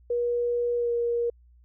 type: tone with pitch glide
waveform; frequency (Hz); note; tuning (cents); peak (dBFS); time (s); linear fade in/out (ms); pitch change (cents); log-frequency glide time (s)
sine; 480 to 473.1; B4 to A#4; -49 to +26; -23; 0.1-1.3; 5; -25; 0.76-0.91
effects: added 60 Hz sine -53 dBFS peak until 1.64 s